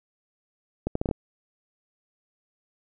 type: accelerating click train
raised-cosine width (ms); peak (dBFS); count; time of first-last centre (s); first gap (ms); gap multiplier
2; -12; 6; 0.87-1.112; 84; 0.72
effects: none